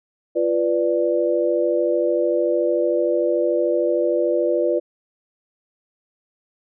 sine chord, B diminished, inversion second, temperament equal with one note detuned, 346.2 / 493.9 / 587.3 Hz, F4 / B4 / D5, -15 / 0 / 0 cents, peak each -21 dBFS, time 0.35-4.8 s, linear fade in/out 20 ms, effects none

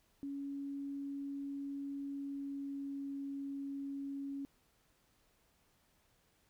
sine tone with pitch glide, 279.6 to 277.7 Hz, C#4 to C#4, +15 to +3 cents, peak -39 dBFS, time 0.23-4.45 s, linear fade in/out 0 ms, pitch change -12 cents, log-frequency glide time 2.06-3.19 s, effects pink hiss -73 dBFS RMS until 6.49 s

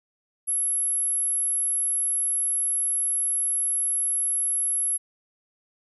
sine tone, 11175 Hz, F9, in tune, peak -22 dBFS, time 0.47-4.98 s, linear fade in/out 20 ms, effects none

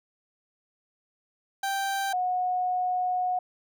30% pulse / sine tone pair in turn, 784 / 729.6 Hz, G5 / F#5, 0 / -24 cents, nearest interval minor second, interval 124 cents, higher first, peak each -24 dBFS, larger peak neither, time 1.63-2.13 / 2.13-3.39 s, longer second, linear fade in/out 5 ms, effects none

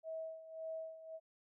sine tone with tremolo, 644 Hz, E5, 41 cents flat, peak -40 dBFS, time 0.03-1.2 s, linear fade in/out 50 ms, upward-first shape sine, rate 1.8 Hz, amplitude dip 75%, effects none

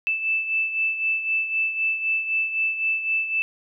sine beating tone pair, 2637 / 2640.9 Hz, E7 / E7, 0 / +3 cents, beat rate 3.9 Hz, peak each -22 / -29 dBFS, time 0.07-3.42 s, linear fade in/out 0 ms, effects none

